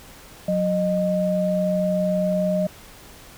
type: tone pair together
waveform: sine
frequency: 182.9 / 615.6 Hz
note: F#3 / D#5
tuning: -20 / -19 cents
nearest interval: octave + major sixth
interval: 2101 cents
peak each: -22 / -21 dBFS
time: 0.48-2.67 s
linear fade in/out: 5 ms
effects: pink hiss -45 dBFS RMS until 3.37 s